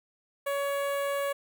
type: tone with notch filter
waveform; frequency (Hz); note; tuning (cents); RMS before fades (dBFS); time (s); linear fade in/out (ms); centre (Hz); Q
sawtooth; 562; C#5; +24; -30; 0.46-1.33; 10; 5200; 0.68
effects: none